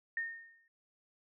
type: tone with exponential decay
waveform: sine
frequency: 1834 Hz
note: A#6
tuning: 29 cents flat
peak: -31 dBFS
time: 0.17-0.68 s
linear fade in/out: 2 ms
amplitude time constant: 110 ms
effects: none